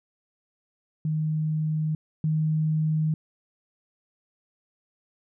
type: tone pair in turn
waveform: sine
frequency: 155.4 / 156 Hz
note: D#3 / D#3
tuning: -2 / +5 cents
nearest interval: unison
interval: 7 cents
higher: second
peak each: -23 / -21 dBFS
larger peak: second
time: 1.05-1.95 / 2.24-3.14 s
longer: neither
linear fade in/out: 2 ms
effects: none